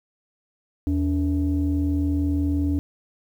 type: tone pair together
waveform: sine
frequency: 80.92 / 285.4 Hz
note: E2 / D4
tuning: -32 / -49 cents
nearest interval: octave + minor seventh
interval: 2183 cents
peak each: -21 dBFS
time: 0.87-2.79 s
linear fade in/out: 0 ms
effects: tanh soft clip ceiling -15 dBFS + 9-bit